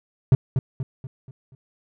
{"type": "tone with echo", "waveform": "triangle", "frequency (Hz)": 130.1, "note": "C3", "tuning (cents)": -9, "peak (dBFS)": -8, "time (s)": [0.32, 0.35], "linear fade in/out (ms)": 2, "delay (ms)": 240, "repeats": 5, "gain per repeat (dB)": -7, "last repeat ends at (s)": 1.55, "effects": []}